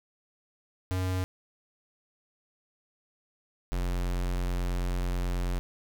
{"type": "tone pair in turn", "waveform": "square", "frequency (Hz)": [92.5, 44.62], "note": ["F#2", "F1"], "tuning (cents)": [0, 38], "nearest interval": "octave + minor second", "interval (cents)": 1262, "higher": "first", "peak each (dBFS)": -28, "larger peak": "neither", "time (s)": [[0.91, 1.24], [3.72, 5.59]], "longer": "second", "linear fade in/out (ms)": 0, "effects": []}